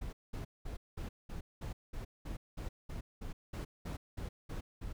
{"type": "noise bursts", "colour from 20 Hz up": "brown", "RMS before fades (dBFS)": -41, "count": 16, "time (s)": [0.01, 4.93], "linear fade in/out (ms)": 10, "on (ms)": 120, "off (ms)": 200, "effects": []}